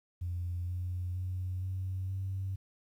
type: tone with pitch steps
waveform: sine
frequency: 87.9 / 89.8 / 91.74 / 93.72 / 95.74 Hz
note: F2 / F2 / F#2 / F#2 / G2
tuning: +12 / +49 / -14 / +23 / -40 cents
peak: -32 dBFS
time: 0.21-2.56 s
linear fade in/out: 10 ms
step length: 470 ms
effects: tanh soft clip ceiling -28 dBFS + 11-bit